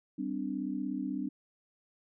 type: chord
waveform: sine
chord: G suspended fourth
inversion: none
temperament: equal with one note detuned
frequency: 196 / 257.3 / 293.7 Hz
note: G3 / C4 / D4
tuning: 0 / -29 / 0 cents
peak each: -38 / -36 / -36 dBFS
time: 0.18-1.29 s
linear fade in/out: 10 ms
effects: none